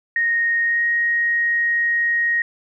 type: tone with pitch glide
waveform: sine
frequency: 1861 to 1876.1 Hz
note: A#6 to A#6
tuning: -3 to +11 cents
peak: -16 dBFS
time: 0.16-2.42 s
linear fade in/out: 2 ms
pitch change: +14 cents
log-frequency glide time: 0.64-0.84 s
effects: none